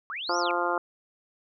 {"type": "linear two-way sweep", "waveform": "sine", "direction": "up then down", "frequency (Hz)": [1059, 6000, 2219], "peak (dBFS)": -32, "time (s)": [0.1, 0.51], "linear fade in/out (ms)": 0, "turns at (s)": 0.38}
{"type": "harmonic tone", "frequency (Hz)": 174.61, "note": "F3", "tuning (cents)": 0, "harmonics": [2, 3, 4, 5, 6, 7, 8], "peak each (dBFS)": [-32, -32, -32, -32, -32, -32, -32], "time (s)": [0.29, 0.78], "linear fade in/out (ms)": 2}
{"effects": []}